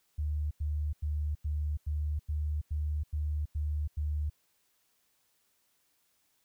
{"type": "tone bursts", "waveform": "sine", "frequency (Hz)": 75, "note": "D2", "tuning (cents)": 37, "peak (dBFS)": -29, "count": 10, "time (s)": [0.18, 4.299], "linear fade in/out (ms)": 10, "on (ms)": 330, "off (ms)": 91, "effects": ["white hiss -73 dBFS RMS until 6.44 s"]}